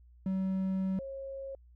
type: tone pair in turn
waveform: triangle / sine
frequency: 189.9 / 542.4 Hz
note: F#3 / C#5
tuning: +45 / -38 cents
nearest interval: octave + tritone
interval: 1817 cents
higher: second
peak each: -27 / -38 dBFS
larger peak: first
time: 0.26-0.99 / 0.99-1.55 s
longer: first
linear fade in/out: 2 ms
effects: added 60 Hz sine -55 dBFS peak until 1.75 s